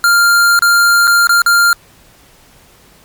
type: tone with dropouts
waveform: square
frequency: 1396.9 Hz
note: F6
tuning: in tune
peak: -7 dBFS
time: 0.04-1.73 s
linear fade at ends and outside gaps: 1 ms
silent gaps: 0.591-0.622 / 1.072-1.076 / 1.271-1.293 / 1.419-1.462 s
effects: pink hiss -45 dBFS RMS until 3.04 s + MP3 96 kbps